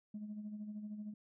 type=tone with tremolo; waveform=sine; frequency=210.5 Hz; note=G#3; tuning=24 cents sharp; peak=-39 dBFS; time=0.14-1.14 s; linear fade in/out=5 ms; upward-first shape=sine; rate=13 Hz; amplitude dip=55%; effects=tanh soft clip ceiling -38 dBFS